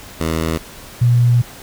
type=tone pair in turn; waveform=10% pulse / sine; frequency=80.6 / 120.76 Hz; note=E2 / B2; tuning=-38 / -38 cents; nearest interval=perfect fifth; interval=700 cents; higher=second; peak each=-9 dBFS; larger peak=neither; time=0.2-0.58 / 1.01-1.42 s; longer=second; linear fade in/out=10 ms; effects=pink hiss -37 dBFS RMS until 1.62 s